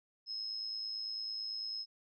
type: tone with amplitude modulation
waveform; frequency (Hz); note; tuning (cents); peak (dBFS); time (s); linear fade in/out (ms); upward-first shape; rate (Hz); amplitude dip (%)
sine; 5160; E8; -38; -35; 0.26-1.86; 50; sine; 109; 55
effects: none